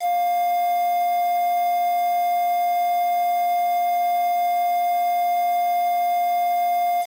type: tone with quantisation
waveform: triangle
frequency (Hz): 704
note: F5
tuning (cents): +14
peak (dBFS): -16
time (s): 0-7.06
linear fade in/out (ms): 50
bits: 6
effects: AAC 48 kbps